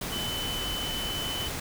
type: tone in noise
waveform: sine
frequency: 3021 Hz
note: F#7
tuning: 35 cents sharp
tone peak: -32 dBFS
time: 0.12-1.48 s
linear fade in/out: 5 ms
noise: pink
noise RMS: -34 dBFS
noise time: 0.01-1.6 s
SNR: -1 dB
effects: none